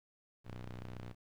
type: ring-modulated tone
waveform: sawtooth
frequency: 61.74 Hz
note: B1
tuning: in tune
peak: -37 dBFS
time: 0.44-1.15 s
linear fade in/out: 50 ms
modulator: 47.9 Hz
effects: low-pass 4000 Hz 12 dB/octave + 11-bit